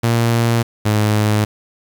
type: tone pair in turn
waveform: sawtooth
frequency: 116.54 / 106.27 Hz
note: A#2 / G#2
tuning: 0 / +40 cents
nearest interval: major second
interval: 160 cents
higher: first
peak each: -9 dBFS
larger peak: neither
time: 0.03-0.63 / 0.85-1.45 s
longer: neither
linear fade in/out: 10 ms
effects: 7-bit